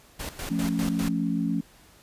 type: noise with tremolo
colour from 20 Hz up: pink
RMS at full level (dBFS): -34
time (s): 0.19-1.09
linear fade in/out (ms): 10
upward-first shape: square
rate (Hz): 5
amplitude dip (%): 75
type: chord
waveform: sine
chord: F augmented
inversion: none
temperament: equal with one note detuned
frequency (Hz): 172.91 / 220 / 277.2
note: F3 / A3 / C#4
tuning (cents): -17 / 0 / 0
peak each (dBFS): -28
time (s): 0.5-1.61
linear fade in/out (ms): 10
effects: pink hiss -55 dBFS RMS until 2.02 s + resampled to 32000 Hz